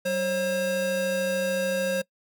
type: tone pair together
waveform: square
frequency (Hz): 190.16 / 537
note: F#3 / C5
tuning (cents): +48 / +45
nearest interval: octave + tritone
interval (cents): 1797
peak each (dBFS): -33 / -25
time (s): 0.05-2.02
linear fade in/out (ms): 10
effects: noise-tail reverb RT60 0.1 s tail -23 dB re dry